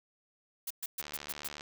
blue noise bursts, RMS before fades -37 dBFS, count 6, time 0.67-1.48 s, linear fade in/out 5 ms, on 35 ms, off 120 ms
click train, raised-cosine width 0.2 ms, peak -25 dBFS, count 46, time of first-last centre 1-1.609 s, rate 73.9 Hz
effects none

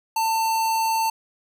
square tone with notch filter, 895 Hz, A5, 29 cents sharp, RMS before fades -22 dBFS, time 0.16-1.1 s, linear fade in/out 5 ms, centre 2000 Hz, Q 1.2, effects none

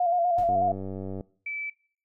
sine tone with vibrato, 698.5 Hz, F5, in tune, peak -21 dBFS, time 0-0.72 s, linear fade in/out 5 ms, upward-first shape square, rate 8.1 Hz, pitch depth 42 cents each way
brown noise with exponential decay, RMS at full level -34 dBFS, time 0.38-0.62 s, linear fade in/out 5 ms, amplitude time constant 51 ms
click train, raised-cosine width 2 ms, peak -23 dBFS, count 70, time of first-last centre 0.49-1.209 s, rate 96 Hz
sine tone, 2312 Hz, D7, 28 cents flat, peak -30 dBFS, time 1.46-1.7 s, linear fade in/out 5 ms
effects noise-tail reverb RT60 0.5 s tail -22 dB re dry

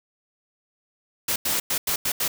white noise bursts at uneven times, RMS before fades -24 dBFS, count 6, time 1.28-1.36 / 1.45-1.6 / 1.7-1.78 / 1.87-1.96 / 2.05-2.12 / 2.2-2.28 s, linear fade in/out 5 ms, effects none

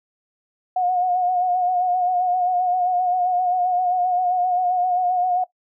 sine tone with vibrato, 725 Hz, F#5, 35 cents flat, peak -17 dBFS, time 0.76-5.44 s, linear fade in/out 5 ms, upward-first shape sine, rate 7.6 Hz, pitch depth 38 cents each way, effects noise-tail reverb RT60 0.1 s tail -17 dB re dry

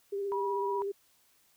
sine tone with vibrato, 398.7 Hz, G4, 29 cents sharp, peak -31 dBFS, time 0.12-0.92 s, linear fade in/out 10 ms, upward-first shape sine, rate 16 Hz, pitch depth 26 cents each way
sine tone, 970 Hz, B5, 31 cents flat, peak -32 dBFS, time 0.32-0.82 s, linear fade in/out 0 ms
effects white hiss -67 dBFS RMS until 1.56 s

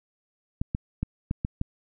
clicks, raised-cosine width 5 ms, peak -14 dBFS, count 6, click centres 0.615 / 0.749 / 1.03 / 1.311 / 1.449 / 1.614 s, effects none

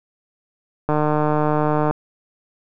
click train, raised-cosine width 1 ms, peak -6 dBFS, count 155, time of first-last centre 0.89-1.91 s, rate 151 Hz, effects none

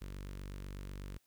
sawtooth tone with notch filter, 48.08 Hz, G1, 33 cents flat, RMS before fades -45 dBFS, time 0.01-1.18 s, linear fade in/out 10 ms, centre 750 Hz, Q 1.4, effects white hiss -75 dBFS RMS until 1.26 s

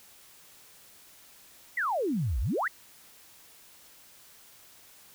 sine exponential two-way sweep, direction down then up, 2074 to 51 to 2074 Hz, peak -26 dBFS, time 1.77-2.68 s, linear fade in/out 5 ms, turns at 2.4 s, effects white hiss -55 dBFS RMS until 5.14 s

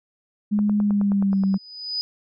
sine tone with pitch glide, 207.7 to 193.79 Hz, G#3 to G3, 0 to -20 cents, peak -17 dBFS, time 0.51-1.58 s, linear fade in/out 20 ms, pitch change -120 cents, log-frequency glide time 0.78-1.41 s
click train, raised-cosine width 1 ms, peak -20 dBFS, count 10, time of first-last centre 0.59-1.542 s, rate 9.45 Hz
sine tone with exponential growth, 4978 Hz, D#8, in tune, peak -21 dBFS, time 1.32-2.01 s, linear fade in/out 0 ms, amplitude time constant 150 ms
effects none

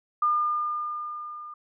sine tone with level ramp, 1208 Hz, D6, 48 cents sharp, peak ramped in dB -19 to -38 dBFS, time 0.22-1.54 s, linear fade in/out 5 ms, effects none

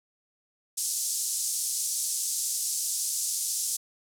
pink band-pass noise, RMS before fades -30 dBFS, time 0.77-3.77 s, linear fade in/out 10 ms, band 5900 to 11000 Hz, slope 24 dB/octave, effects none

